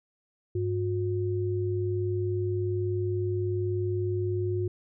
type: tone pair together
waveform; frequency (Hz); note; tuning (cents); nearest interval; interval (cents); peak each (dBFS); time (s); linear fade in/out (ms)
sine; 101.17 / 360; G#2 / F#4; -45 / -47; octave + minor seventh; 2198; -28 / -29; 0.55-4.68; 5
effects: none